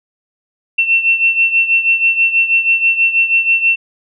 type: beating tone pair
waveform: sine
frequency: 2700 / 2706.2 Hz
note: E7 / E7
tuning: +41 / +45 cents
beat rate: 6.2 Hz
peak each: -11 / -16 dBFS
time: 0.78-3.76 s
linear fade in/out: 10 ms
effects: none